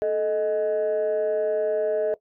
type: tone pair together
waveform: sine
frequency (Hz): 435.2 / 624.6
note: A4 / D#5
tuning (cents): -19 / +7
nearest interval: tritone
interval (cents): 626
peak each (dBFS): -22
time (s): 0.02-2.14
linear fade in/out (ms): 0
effects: noise-tail reverb RT60 0.1 s tail -18 dB re dry + tanh soft clip ceiling -17 dBFS